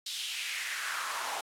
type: noise with high-pass filter sweep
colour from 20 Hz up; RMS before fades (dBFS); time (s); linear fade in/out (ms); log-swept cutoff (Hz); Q
pink; -36; 0.06-1.41; 5; 3900 to 790; 3.1
effects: low-pass 11000 Hz 12 dB/octave + AAC 64 kbps